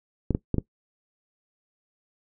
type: clicks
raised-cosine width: 3 ms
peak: -10 dBFS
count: 4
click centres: 0.307 / 0.349 / 0.543 / 0.583 s
effects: noise-tail reverb RT60 0.1 s tail -18 dB re dry